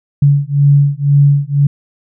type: beating tone pair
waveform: sine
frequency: 141.4 / 143.4 Hz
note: C#3 / D3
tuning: +35 / -41 cents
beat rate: 2 Hz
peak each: -10 dBFS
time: 0.22-1.67 s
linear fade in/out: 5 ms
effects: none